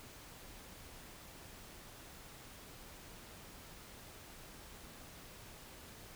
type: silence
effects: pink hiss -54 dBFS RMS until 6.15 s